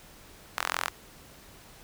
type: tone with high-pass filter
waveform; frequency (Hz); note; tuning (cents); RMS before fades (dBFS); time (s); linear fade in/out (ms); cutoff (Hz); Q
sawtooth; 43.27; F1; -15; -32; 0.57-0.89; 10; 1200; 1.6
effects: pink hiss -52 dBFS RMS until 1.83 s